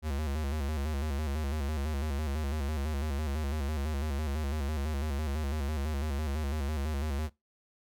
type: tone with vibrato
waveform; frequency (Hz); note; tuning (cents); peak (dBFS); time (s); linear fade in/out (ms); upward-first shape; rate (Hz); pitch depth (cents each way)
square; 73.42; D2; 0; -31; 0.02-7.3; 50; square; 6; 94
effects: noise-tail reverb RT60 0.2 s tail -21 dB re dry